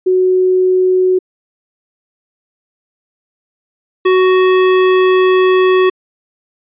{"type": "tone pair in turn", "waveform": ["sine", "square"], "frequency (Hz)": [370, 371.7], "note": ["F#4", "F#4"], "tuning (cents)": [0, 8], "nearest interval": "unison", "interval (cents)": 8, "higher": "second", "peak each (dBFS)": -8, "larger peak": "neither", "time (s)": [[0.06, 1.19], [4.05, 5.9]], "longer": "second", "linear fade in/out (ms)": 10, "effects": ["resampled to 8000 Hz"]}